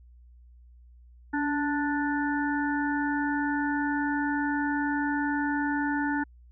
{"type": "harmonic tone with a mistuned harmonic", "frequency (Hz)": 293.7, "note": "D4", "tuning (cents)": 0, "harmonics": [1, 3, 5, 6], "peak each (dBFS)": [-27, -32, -33, -35], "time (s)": [1.33, 6.24], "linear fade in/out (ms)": 10, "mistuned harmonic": 1, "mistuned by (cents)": -37, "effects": ["added 60 Hz sine -50 dBFS peak until 6.51 s"]}